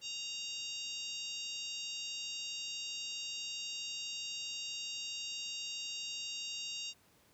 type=harmonic tone; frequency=932.3 Hz; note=A#5; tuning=in tune; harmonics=3 / 4 / 5 / 6 / 7 / 8; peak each=-43 / -45 / -47 / -49 / -50 / -51 dBFS; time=0.01-6.94 s; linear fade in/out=50 ms; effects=pink hiss -67 dBFS RMS until 7.33 s + high-pass 80 Hz 12 dB/octave